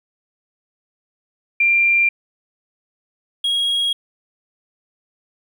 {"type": "tone pair in turn", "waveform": ["sine", "triangle"], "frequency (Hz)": [2379, 3292], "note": ["D7", "G#7"], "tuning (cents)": [22, -16], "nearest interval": "tritone", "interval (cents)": 562, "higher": "second", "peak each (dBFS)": [-12, -15], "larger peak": "first", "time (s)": [[1.6, 2.09], [3.44, 3.93]], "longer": "neither", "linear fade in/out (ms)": 5, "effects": ["9-bit"]}